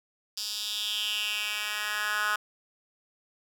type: tone with high-pass filter sweep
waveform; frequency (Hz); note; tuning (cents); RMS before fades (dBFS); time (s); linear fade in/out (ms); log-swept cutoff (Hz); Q
10% pulse; 210; G#3; +19; -31; 0.37-2.36; 5; 4600 to 1400; 4
effects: none